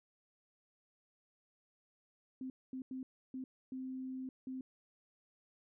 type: tone bursts at uneven times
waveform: sine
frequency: 260 Hz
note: C4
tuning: 11 cents flat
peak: -40 dBFS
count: 6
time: 2.41-2.5 / 2.73-2.82 / 2.91-3.03 / 3.34-3.44 / 3.72-4.29 / 4.47-4.61 s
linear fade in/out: 2 ms
effects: none